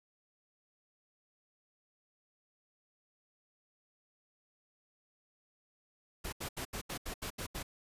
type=noise bursts; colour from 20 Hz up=pink; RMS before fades=-40 dBFS; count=9; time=6.24-7.63 s; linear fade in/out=10 ms; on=86 ms; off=77 ms; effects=resampled to 32000 Hz